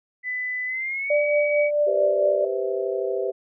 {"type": "tone with pitch glide", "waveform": "sine", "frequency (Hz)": [2000, 2271], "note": ["B6", "C#7"], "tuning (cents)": [21, 41], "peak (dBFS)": -25, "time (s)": [0.23, 1.71], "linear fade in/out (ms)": 50, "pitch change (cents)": 220, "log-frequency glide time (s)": [0.66, 1.15]}
{"type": "tone with tremolo", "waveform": "sine", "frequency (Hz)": 590, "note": "D5", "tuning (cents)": 8, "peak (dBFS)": -16, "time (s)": [1.1, 2.45], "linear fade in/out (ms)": 5, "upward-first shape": "triangle", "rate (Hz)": 4.5, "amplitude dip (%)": 50}
{"type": "chord", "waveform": "sine", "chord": "C major seventh", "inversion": "second", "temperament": "just", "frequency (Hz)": [392.4, 490.5, 523.3, 654.1], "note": ["G4", "B4", "C5", "E5"], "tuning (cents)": [2, -12, 0, -14], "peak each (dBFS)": [-26, -30, -28, -31], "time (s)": [1.86, 3.32], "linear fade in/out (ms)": 20}
{"effects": []}